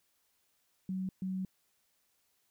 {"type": "tone bursts at uneven times", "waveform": "sine", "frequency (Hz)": 187.9, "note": "F#3", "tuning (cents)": 27, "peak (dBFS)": -33, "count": 2, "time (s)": [[0.89, 1.09], [1.22, 1.45]], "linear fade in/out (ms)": 2, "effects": ["white hiss -75 dBFS RMS until 2.5 s"]}